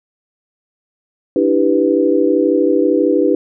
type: chord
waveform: sine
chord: E minor seventh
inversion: third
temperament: equal with one note detuned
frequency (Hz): 293.7 / 326.4 / 392 / 493.9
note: D4 / E4 / G4 / B4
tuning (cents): 0 / -17 / 0 / 0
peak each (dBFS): -16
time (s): 1.36-3.35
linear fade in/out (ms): 2
effects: none